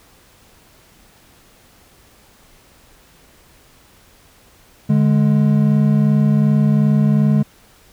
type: tone pair together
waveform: triangle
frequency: 146.83 / 209.5 Hz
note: D3 / G#3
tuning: 0 / +15 cents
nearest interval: tritone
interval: 615 cents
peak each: -12 dBFS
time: 4.89-7.43 s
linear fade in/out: 10 ms
effects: pink hiss -50 dBFS RMS until 7.92 s